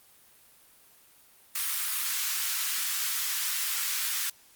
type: high-pass noise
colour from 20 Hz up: white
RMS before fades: -30 dBFS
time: 1.55-4.3 s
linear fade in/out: 5 ms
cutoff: 1200 Hz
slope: 24 dB/octave
effects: white hiss -58 dBFS RMS until 4.55 s + Opus 32 kbps